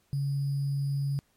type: tone with sample-and-hold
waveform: sine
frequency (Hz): 140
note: C#3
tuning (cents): +18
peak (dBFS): -26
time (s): 0.13-1.19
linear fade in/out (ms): 0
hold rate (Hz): 4900
effects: pink hiss -69 dBFS RMS until 1.36 s + MP3 64 kbps